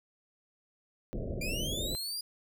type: low-pass noise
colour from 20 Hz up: pink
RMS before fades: -36 dBFS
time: 1.13-1.95 s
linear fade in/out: 0 ms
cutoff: 650 Hz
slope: 96 dB/octave
type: linear sweep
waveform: sawtooth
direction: up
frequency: 2349 to 4900 Hz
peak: -32 dBFS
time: 1.41-2.21 s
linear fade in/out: 5 ms
effects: none